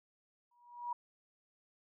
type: tone with exponential growth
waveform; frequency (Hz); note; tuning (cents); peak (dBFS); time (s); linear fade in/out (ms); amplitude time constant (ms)
sine; 962; B5; -46; -33; 0.51-0.93; 5; 91
effects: none